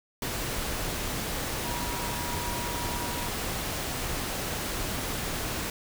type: tone in noise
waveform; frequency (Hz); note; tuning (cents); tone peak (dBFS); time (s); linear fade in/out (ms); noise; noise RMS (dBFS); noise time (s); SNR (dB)
sine; 960; B5; -49; -37; 1.64-3.28; 2; pink; -32; 0.22-5.7; -8
effects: none